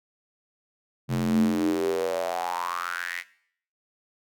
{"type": "tone with high-pass filter sweep", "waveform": "square", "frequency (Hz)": 43.65, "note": "F1", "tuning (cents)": 0, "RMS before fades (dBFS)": -27, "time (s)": [1.08, 3.24], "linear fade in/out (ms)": 50, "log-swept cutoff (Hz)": [150, 2100], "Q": 6.9, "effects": ["noise-tail reverb RT60 0.6 s tail -18 dB re dry"]}